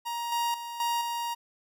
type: tone with level steps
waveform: 45% pulse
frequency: 942 Hz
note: A#5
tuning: 18 cents sharp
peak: -31 / -26 / -36 / -26 / -30 dBFS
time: 0.05-1.35 s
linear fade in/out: 20 ms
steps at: 0.32 / 0.54 / 0.8 / 1.01 s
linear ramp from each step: 2 ms
effects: none